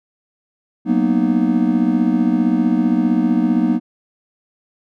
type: chord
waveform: triangle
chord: B major seventh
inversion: second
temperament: just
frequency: 185.21 / 231.5 / 246.9 / 308.7 Hz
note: F#3 / A#3 / B3 / D#4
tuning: +2 / -12 / 0 / -14 cents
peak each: -19 / -16 / -16 / -17 dBFS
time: 0.85-3.8 s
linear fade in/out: 50 ms
effects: none